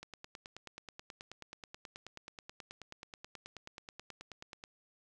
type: click train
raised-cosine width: 0.2 ms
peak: -29 dBFS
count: 44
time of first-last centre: 0.03-4.639 s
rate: 9.33 Hz
effects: none